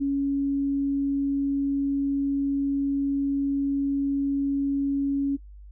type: tone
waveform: sine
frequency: 278.5 Hz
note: C#4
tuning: 8 cents sharp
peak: -22 dBFS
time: 0-5.37 s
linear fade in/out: 20 ms
effects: noise-tail reverb RT60 0.2 s tail -25 dB re dry + added 50 Hz sine -42 dBFS peak until 5.71 s